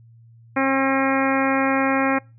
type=harmonic tone; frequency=269.1 Hz; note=C4; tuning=49 cents sharp; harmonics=1 / 2 / 3 / 4 / 5 / 6 / 7 / 8 / 9; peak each=-21 / -24 / -26 / -27 / -28 / -29 / -29 / -30 / -31 dBFS; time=0.56-2.19 s; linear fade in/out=10 ms; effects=noise-tail reverb RT60 0.3 s tail -26 dB re dry + added 115 Hz sine -46 dBFS peak until 2.38 s